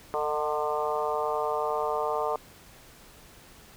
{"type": "harmonic tone with a mistuned harmonic", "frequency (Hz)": 149.8, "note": "D3", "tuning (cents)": 35, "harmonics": [3, 4, 5, 6, 7, 8], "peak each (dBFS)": [-31, -32, -33, -34, -34, -35], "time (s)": [0.14, 2.36], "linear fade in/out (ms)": 0, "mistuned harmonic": 4, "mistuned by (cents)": 31, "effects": ["pink hiss -52 dBFS RMS until 3.76 s"]}